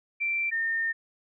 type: tone pair in turn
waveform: sine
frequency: 2349 / 1819.8 Hz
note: D7 / A#6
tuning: 0 / -42 cents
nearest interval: major third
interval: 442 cents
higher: first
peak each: -25 dBFS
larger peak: neither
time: 0.2-0.51 / 0.51-0.93 s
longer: second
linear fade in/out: 20 ms
effects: none